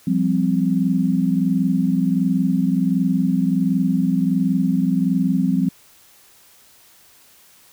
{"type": "chord", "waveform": "sine", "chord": "F suspended second", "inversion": "none", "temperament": "equal with one note detuned", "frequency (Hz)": [174.61, 196, 259.8], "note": ["F3", "G3", "C4"], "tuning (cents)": [0, 0, -12], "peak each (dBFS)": -20, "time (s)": [0.07, 5.69], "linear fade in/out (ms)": 5, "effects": ["white hiss -51 dBFS RMS until 7.72 s"]}